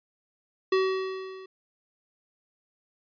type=tone with level ramp; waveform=square; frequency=379 Hz; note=F#4; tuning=42 cents sharp; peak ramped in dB=-20 to -43 dBFS; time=0.72-1.46 s; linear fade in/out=5 ms; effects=resampled to 11025 Hz